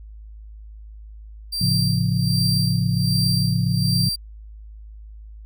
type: tone with tremolo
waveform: 40% pulse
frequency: 4706 Hz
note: D8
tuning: 3 cents sharp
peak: -20 dBFS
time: 1.52-4.16 s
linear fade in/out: 10 ms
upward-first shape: sine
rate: 1.3 Hz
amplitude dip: 80%
type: chord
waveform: sine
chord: A augmented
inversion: none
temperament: equal with one note detuned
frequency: 110 / 137.16 / 174.61 Hz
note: A2 / C#3 / E#3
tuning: 0 / -18 / 0 cents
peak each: -22 dBFS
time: 1.61-4.09 s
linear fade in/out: 5 ms
effects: added 53 Hz sine -37 dBFS peak until 5.45 s